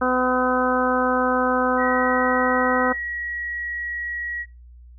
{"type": "harmonic tone", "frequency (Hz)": 253.3, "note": "B3", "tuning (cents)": 44, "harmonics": [1, 2, 3, 4, 5, 6], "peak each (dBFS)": [-24, -23, -27, -27, -24, -27], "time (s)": [0.01, 2.93], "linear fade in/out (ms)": 10}
{"type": "tone", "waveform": "sine", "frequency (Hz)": 1913, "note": "A#6", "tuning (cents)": 44, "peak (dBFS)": -26, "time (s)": [1.77, 4.46], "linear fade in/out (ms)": 50}
{"effects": ["noise-tail reverb RT60 0.2 s tail -20 dB re dry", "added 60 Hz sine -42 dBFS peak until 4.98 s"]}